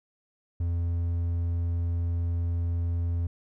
triangle tone, 85.4 Hz, F2, 38 cents flat, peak -23 dBFS, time 0.6-3.27 s, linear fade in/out 5 ms, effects none

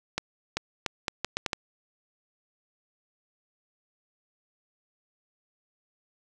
accelerating click train, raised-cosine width 0.2 ms, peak -10 dBFS, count 8, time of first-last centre 0.18-1.532 s, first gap 390 ms, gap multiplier 0.75, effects none

